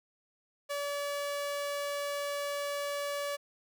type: tone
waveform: sawtooth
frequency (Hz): 573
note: D5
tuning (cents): -43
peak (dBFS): -29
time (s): 0.69-3.37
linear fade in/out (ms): 20
effects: none